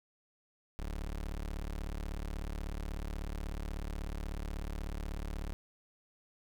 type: tone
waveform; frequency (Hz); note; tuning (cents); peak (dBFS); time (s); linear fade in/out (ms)
30% pulse; 36.34; D1; -17; -34; 0.79-5.53; 0
effects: none